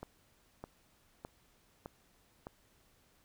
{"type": "click train", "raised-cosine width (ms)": 1, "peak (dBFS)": -29, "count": 5, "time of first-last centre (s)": [0.03, 2.469], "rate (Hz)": 1.64, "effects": ["pink hiss -69 dBFS RMS until 3.24 s"]}